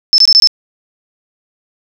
sine tone bursts, 5274 Hz, E8, in tune, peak -3 dBFS, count 5, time 0.13-0.473 s, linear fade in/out 0 ms, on 51 ms, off 22 ms, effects none

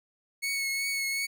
sawtooth tone with vibrato, 2203 Hz, C#7, 11 cents flat, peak -25 dBFS, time 0.42-1.27 s, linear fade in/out 20 ms, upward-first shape triangle, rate 2.7 Hz, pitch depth 25 cents each way, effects none

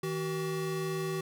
square tone pair together, 159.7 / 379.8 Hz, D#3 / F#4, +45 / +45 cents, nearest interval octave + minor third, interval 1500 cents, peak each -36 / -34 dBFS, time 0.03-1.21 s, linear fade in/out 5 ms, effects none

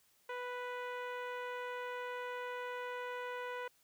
10% pulse tone with low-pass filter, 493.9 Hz, B4, in tune, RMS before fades -42 dBFS, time 0.29-3.68 s, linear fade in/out 5 ms, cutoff 1900 Hz, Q 0.52, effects white hiss -71 dBFS RMS until 3.83 s

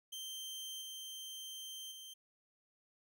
sawtooth tone with level steps, 3136 Hz, G7, in tune, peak -40 / -42 / -46 dBFS, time 0.12-2.14 s, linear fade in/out 10 ms, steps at 0.81 / 1.91 s, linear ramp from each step 10 ms, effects none

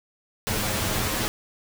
pink noise with comb filter, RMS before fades -26 dBFS, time 0.47-1.28 s, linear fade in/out 0 ms, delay 9.4 ms, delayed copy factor +0.7, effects none

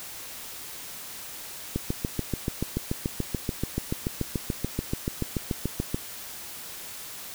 click train, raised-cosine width 3 ms, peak -13 dBFS, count 30, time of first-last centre 1.76-5.945 s, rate 6.93 Hz, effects white hiss -40 dBFS RMS until 7.34 s

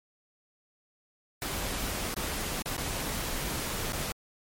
pink noise with dropouts, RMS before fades -33 dBFS, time 1.42-4.12 s, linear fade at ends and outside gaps 0 ms, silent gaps 2.142-2.167 / 2.621-2.658 / 2.766-2.779 / 3.922-3.932 s, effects MP3 64 kbps

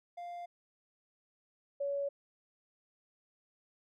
triangle / sine tone pair in turn, 698.5 / 562.9 Hz, F5 / C#5, 0 / +26 cents, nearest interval major third, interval 374 cents, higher first, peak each -39 / -32 dBFS, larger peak second, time 0.17-0.46 / 1.8-2.09 s, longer neither, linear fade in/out 10 ms, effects none

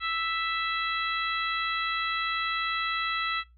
harmonic tone, 659.3 Hz, E5, in tune, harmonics 2 / 3 / 4 / 5 / 6, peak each -30 / -33 / -36 / -37 / -36 dBFS, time 0-3.44 s, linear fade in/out 50 ms, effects noise-tail reverb RT60 0.2 s tail -20 dB re dry + added 60 Hz sine -54 dBFS peak until 3.57 s

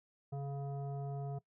sine tone with frequency modulation, 138.3 Hz, C#3, 4 cents flat, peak -37 dBFS, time 0.32-1.39 s, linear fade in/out 10 ms, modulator 561 Hz, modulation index 0.6, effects noise-tail reverb RT60 0.1 s tail -20 dB re dry

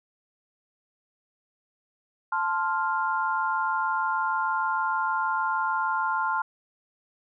sine chord, F major, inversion first, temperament equal, 880 / 1046.5 / 1396.9 Hz, A5 / C6 / F6, 0 / 0 / 0 cents, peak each -28 dBFS, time 2.32-6.42 s, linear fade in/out 5 ms, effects none

